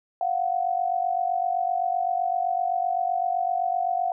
sine tone pair together, 698.5 / 746.3 Hz, F5 / F#5, 0 / +15 cents, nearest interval minor second, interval 115 cents, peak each -25 dBFS, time 0.21-4.12 s, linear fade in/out 2 ms, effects none

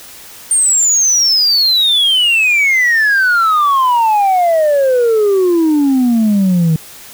sine exponential sweep, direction down, 8870 to 156.1 Hz, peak -6 dBFS, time 0.51-6.76 s, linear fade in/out 2 ms, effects tanh soft clip ceiling -7 dBFS + white hiss -35 dBFS RMS until 7.13 s

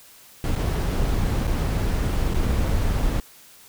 brown noise with dropouts, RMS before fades -22 dBFS, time 0.44-3.2 s, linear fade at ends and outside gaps 1 ms, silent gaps 0.555-0.56 / 1.47-1.476 / 2.337-2.344 s, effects white hiss -49 dBFS RMS until 3.68 s

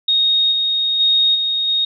sine tone with level steps, 3729 Hz, A#7, in tune, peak -12 / -15 / -11 / -16 / -14 dBFS, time 0.08-1.85 s, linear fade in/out 5 ms, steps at 0.51 / 0.99 / 1.34 / 1.67 s, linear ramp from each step 20 ms, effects none

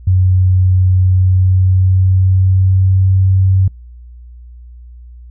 sine tone with pitch glide, 92.5 to 94.83 Hz, F#2 to F#2, 0 to +43 cents, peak -7 dBFS, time 0.07-3.68 s, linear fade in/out 5 ms, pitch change +43 cents, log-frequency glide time 1-3.14 s, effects noise-tail reverb RT60 0.2 s tail -26 dB re dry + added 60 Hz sine -32 dBFS peak until 5.3 s

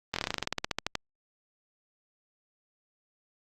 slowing click train, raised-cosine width 0.2 ms, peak -11 dBFS, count 18, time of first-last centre 0.14-0.953 s, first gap 22 ms, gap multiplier 1.09, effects Opus 32 kbps

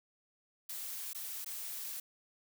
blue noise with dropouts, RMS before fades -42 dBFS, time 0.69-2 s, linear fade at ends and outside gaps 5 ms, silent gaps 1.132-1.147 / 1.446-1.46 s, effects none

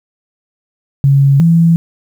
sine tone pair in turn, 138.59 / 166.81 Hz, C#3 / E3, 0 / +21 cents, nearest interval minor third, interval 321 cents, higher second, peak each -5 dBFS, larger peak neither, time 1.04-1.4 / 1.4-1.76 s, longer neither, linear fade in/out 0 ms, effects 7-bit

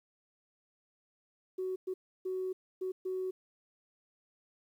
sine tone bursts at uneven times, 373.1 Hz, F#4, 14 cents sharp, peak -32 dBFS, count 5, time 1.58-1.76 / 1.87-1.94 / 2.25-2.53 / 2.81-2.92 / 3.05-3.31 s, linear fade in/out 10 ms, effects tanh soft clip ceiling -28 dBFS + 11-bit

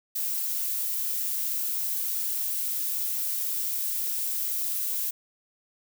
violet noise, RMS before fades -29 dBFS, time 0.15-5.11 s, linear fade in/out 10 ms, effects none

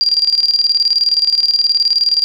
sine tone with tremolo, 4763 Hz, D8, 24 cents sharp, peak -8 dBFS, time 0.01-2.24 s, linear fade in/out 0 ms, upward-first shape square, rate 19 Hz, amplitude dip 70%, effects none

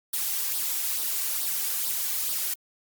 blue noise with flanger, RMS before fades -28 dBFS, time 0.13-2.54 s, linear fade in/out 5 ms, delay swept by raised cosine 0.21 to 2.61 ms, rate 2.3 Hz, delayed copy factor +0.6, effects Opus 48 kbps

